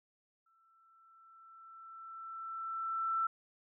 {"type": "tone with exponential growth", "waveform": "sine", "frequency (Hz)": 1334, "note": "E6", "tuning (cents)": 20, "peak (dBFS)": -29, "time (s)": [0.46, 3.27], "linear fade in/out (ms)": 5, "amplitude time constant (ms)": 610, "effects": []}